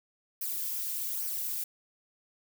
violet noise with flanger, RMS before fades -34 dBFS, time 0.41-1.64 s, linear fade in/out 5 ms, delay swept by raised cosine 0.26 to 2.86 ms, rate 1.2 Hz, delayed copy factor -0.65, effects none

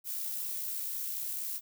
violet noise with amplitude modulation, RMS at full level -35 dBFS, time 0.04-1.61 s, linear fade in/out 50 ms, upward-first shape sine, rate 64 Hz, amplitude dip 30%, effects none

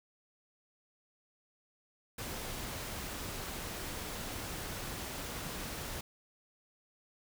pink noise, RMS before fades -41 dBFS, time 2.18-6.01 s, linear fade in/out 5 ms, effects none

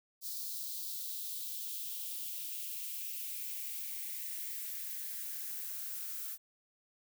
violet noise with high-pass filter sweep, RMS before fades -41 dBFS, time 0.21-6.38 s, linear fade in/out 50 ms, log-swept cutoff 4500 to 1300 Hz, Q 2.9, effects none

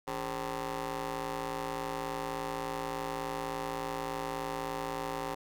15% pulse ring-modulated tone, 123.47 Hz, B2, in tune, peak -25 dBFS, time 0.07-5.35 s, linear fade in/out 10 ms, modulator 653 Hz, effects none

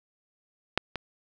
clicks, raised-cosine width 0.3 ms, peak -6 / -16 dBFS, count 2, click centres 0.776 / 0.957 s, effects none

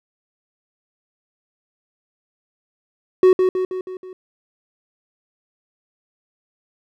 triangle tone with echo, 371.2 Hz, F#4, 6 cents sharp, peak -6 dBFS, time 3.23-3.33 s, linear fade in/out 2 ms, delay 160 ms, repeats 5, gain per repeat -5 dB, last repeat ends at 4.13 s, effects none

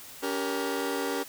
sawtooth chord, G diminished, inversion second, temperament just, 282.2 / 392 / 470.4 Hz, Db4 / G4 / Bb4, +31 / 0 / +16 cents, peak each -29 dBFS, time 0.22-1.24 s, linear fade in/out 20 ms, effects white hiss -46 dBFS RMS until 1.28 s

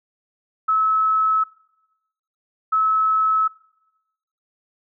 sine tone pair in turn, 1296 / 1296 Hz, E6 / E6, -30 / -30 cents, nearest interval unison, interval 0 cents, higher neither, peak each -15 dBFS, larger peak neither, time 0.68-1.44 / 2.72-3.48 s, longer neither, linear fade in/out 10 ms, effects noise-tail reverb RT60 1.0 s tail -23 dB re dry

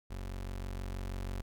30% pulse tone with level ramp, 46.25 Hz, F#1, in tune, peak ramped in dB -36 to -33 dBFS, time 0.1-1.42 s, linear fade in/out 10 ms, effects none

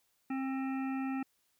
harmonic tone, 266.1 Hz, C4, 29 cents sharp, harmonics 1 / 3 / 5 / 7 / 9 / 10, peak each -33 / -43 / -47 / -50 / -52 / -53 dBFS, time 0.3-1.23 s, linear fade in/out 5 ms, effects white hiss -75 dBFS RMS until 1.59 s

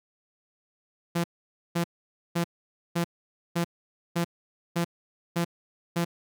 sawtooth tone bursts, 170.8 Hz, F3, 38 cents flat, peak -20 dBFS, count 9, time 1.15-6.049 s, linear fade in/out 10 ms, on 91 ms, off 510 ms, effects none

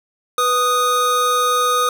square tone pair together, 493.9 / 1241.5 Hz, B4 / D#6, 0 / -4 cents, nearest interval octave + major third, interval 1596 cents, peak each -22 / -16 dBFS, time 0.38-1.89 s, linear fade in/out 2 ms, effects none

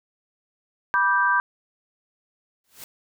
sine chord, G major, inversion first, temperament just, 980 / 1176 / 1568 Hz, B5 / D6 / G6, -14 / +2 / 0 cents, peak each -22 / -24 / -20 dBFS, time 0.94-1.4 s, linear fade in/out 0 ms
white noise with exponential growth, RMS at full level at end -36 dBFS, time 2.64-2.84 s, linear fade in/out 2 ms, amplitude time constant 43 ms
effects none

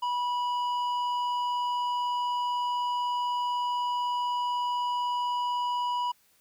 sine tone with tanh clipping, 978 Hz, B5, 17 cents flat, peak -28 dBFS, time 0.02-6.12 s, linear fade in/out 10 ms, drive 9 dB, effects white hiss -65 dBFS RMS until 6.4 s

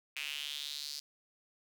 square tone with high-pass filter sweep, 72.7 Hz, D2, 17 cents flat, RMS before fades -41 dBFS, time 0.16-1 s, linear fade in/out 5 ms, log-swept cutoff 2500 to 4800 Hz, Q 4.6, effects none

